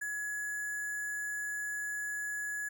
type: tone with sample-and-hold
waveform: sine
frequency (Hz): 1683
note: G#6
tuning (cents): +23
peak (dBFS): -34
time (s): 0.01-2.69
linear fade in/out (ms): 10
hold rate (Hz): 8820
effects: none